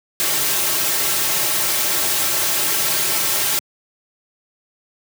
white noise with comb filter, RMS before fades -19 dBFS, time 0.2-3.59 s, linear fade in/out 0 ms, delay 4.1 ms, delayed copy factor -0.95, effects high-pass 150 Hz 12 dB/octave

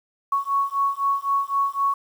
sine beating tone pair, 1108.7 / 1112.6 Hz, C#6 / C#6, 0 / +6 cents, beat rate 3.9 Hz, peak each -23 dBFS, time 0.32-1.94 s, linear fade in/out 5 ms, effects 8-bit

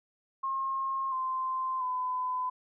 sine tone with pitch steps, 1073 / 1040.6 / 1009.3 Hz, C6 / C6 / B5, +43 / -10 / +37 cents, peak -29 dBFS, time 0.43-2.5 s, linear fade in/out 10 ms, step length 690 ms, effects none

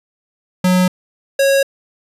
square tone pair in turn, 182.8 / 549.1 Hz, F#3 / C#5, -21 / -17 cents, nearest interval octave + perfect fifth, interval 1904 cents, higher second, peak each -11 dBFS, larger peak neither, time 0.64-0.88 / 1.39-1.63 s, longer neither, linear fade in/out 5 ms, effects resampled to 32000 Hz

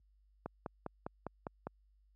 click train, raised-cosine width 1 ms, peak -25 dBFS, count 7, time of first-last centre 0.46-1.67 s, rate 4.96 Hz, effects added 50 Hz sine -57 dBFS peak until 2.15 s + high-pass 80 Hz 12 dB/octave

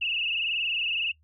sine tone with frequency modulation, 2749 Hz, F7, 28 cents flat, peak -25 dBFS, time 0.01-1.12 s, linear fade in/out 10 ms, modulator 21.6 Hz, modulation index 7.1, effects noise-tail reverb RT60 0.1 s tail -22 dB re dry + added 77 Hz sine -60 dBFS peak until 1.23 s

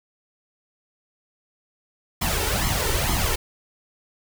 pink noise with flanger, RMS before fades -23 dBFS, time 2.21-3.36 s, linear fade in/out 10 ms, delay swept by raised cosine 0.94 to 2.24 ms, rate 2.2 Hz, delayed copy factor +0.7, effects none

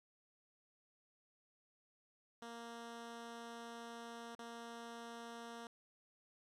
10% pulse tone with dropouts, 233.1 Hz, A#3, in tune, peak -40 dBFS, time 2.42-5.67 s, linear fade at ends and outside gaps 2 ms, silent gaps 4.351-4.391 s, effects low-pass 9000 Hz 12 dB/octave + 13-bit

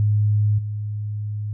sine tone with level steps, 104.9 Hz, G#2, 18 cents sharp, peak -15 / -24 dBFS, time 0-1.53 s, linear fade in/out 0 ms, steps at 0.58 s, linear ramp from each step 10 ms, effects none

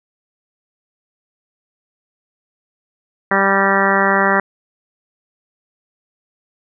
harmonic tone with a mistuned harmonic, 196 Hz, G3, in tune, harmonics 1 / 2 / 3 / 4 / 5 / 6 / 7 / 8 / 9 / 10, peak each -21 / -21 / -21 / -21 / -21 / -21 / -21 / -21 / -21 / -21 dBFS, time 3.31-4.4 s, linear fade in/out 2 ms, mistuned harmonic 10, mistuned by -36 cents, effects none

